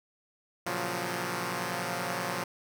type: chord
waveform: 5% pulse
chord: Gb major seventh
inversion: first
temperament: equal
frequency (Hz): 116.54 / 138.59 / 174.61 / 185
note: Bb2 / Db3 / F3 / Gb3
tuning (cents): 0 / 0 / 0 / 0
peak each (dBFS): -27 / -28 / -23 / -26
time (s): 0.66-2.44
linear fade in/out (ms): 5
effects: none